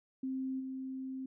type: tone with level steps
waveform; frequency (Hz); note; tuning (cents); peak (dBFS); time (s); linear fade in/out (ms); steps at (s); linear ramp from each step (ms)
sine; 262.9; C4; +8; -34 / -38; 0.23-1.26; 5; 0.59; 20
effects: none